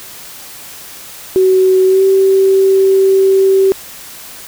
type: tone with pitch glide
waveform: sine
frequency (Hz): 375.4 to 385.5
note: F#4 to G4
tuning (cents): +25 to -29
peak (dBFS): -6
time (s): 1.36-3.72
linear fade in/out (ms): 0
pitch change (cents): +46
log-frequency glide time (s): 1.86-2.03
effects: white hiss -32 dBFS RMS until 4.47 s

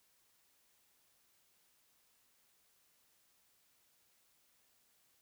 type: silence
effects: white hiss -73 dBFS RMS until 5.21 s

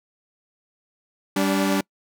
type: tone pair together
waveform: sawtooth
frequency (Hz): 196 / 289.2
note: G3 / D4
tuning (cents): 0 / -27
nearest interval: perfect fifth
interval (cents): 673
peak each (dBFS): -18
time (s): 1.36-1.81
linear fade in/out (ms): 5
effects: noise-tail reverb RT60 0.1 s tail -26 dB re dry

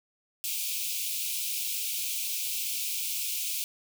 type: high-pass noise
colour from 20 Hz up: white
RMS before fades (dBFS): -32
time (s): 0.44-3.64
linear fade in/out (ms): 0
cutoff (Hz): 2300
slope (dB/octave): 96
effects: none

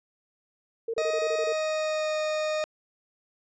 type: tone bursts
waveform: sine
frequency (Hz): 456.3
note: A#4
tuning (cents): -37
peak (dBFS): -27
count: 8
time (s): 0.88-1.526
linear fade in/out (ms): 5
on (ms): 58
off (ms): 26
type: tone with pitch glide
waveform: 40% pulse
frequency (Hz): 627 to 616.9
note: D#5 to D#5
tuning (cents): +13 to -15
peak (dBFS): -25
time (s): 0.98-2.64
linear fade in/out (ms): 0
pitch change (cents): -28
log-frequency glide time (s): 1.4-2.2
effects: resampled to 16000 Hz

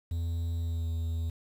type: tone with pitch glide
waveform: triangle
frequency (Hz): 84 to 82.27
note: E2 to E2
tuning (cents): +33 to -3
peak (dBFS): -27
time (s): 0.11-1.3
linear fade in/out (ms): 5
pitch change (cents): -36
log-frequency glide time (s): 0.59-0.89
effects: 9-bit

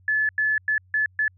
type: tone bursts at uneven times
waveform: sine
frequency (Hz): 1726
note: A6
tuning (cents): -34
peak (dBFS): -19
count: 5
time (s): 0.08-0.29 / 0.38-0.58 / 0.68-0.78 / 0.94-1.06 / 1.19-1.28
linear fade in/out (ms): 2
effects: added 92 Hz sine -53 dBFS peak until 1.37 s

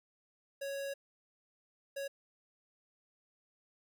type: tone bursts at uneven times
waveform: square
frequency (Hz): 554.4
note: C#5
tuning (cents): 0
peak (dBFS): -38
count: 2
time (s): 0.61-0.94 / 1.96-2.08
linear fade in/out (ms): 10
effects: none

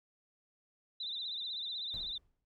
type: tone with vibrato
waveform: sine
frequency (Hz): 3781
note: A#7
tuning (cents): +24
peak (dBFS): -37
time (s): 1-2.18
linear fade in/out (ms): 5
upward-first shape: sine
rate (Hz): 16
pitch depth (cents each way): 110
type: noise with exponential decay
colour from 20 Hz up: brown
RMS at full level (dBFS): -46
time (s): 1.94-2.45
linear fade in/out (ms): 0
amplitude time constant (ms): 110
effects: none

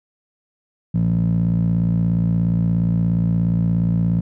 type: tone with band-pass filter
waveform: 15% pulse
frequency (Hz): 57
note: A#1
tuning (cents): -38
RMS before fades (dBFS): -18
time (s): 0.94-4.21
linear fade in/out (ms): 10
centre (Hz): 150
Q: 4.4
effects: none

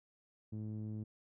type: tone with low-pass filter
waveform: sawtooth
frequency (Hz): 107.6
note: A2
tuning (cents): -38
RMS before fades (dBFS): -42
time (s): 0.52-1.04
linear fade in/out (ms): 10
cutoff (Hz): 260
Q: 1.5
effects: none

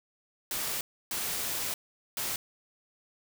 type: noise bursts at uneven times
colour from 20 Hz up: white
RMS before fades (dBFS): -33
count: 3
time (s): 0.51-0.81 / 1.11-1.74 / 2.17-2.36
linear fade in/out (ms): 2
effects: none

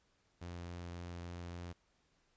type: tone with vibrato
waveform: sawtooth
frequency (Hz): 87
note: F2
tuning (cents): -6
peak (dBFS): -40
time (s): 0.41-1.73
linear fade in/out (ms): 10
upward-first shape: triangle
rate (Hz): 3.5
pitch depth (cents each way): 10
effects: pink hiss -75 dBFS RMS until 2.36 s + resampled to 16000 Hz

